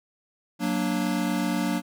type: chord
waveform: square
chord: Gb augmented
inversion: none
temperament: equal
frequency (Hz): 185 / 233.1 / 293.7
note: Gb3 / Bb3 / D4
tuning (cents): 0 / 0 / 0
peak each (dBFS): -29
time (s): 0.59-1.82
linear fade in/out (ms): 50
effects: none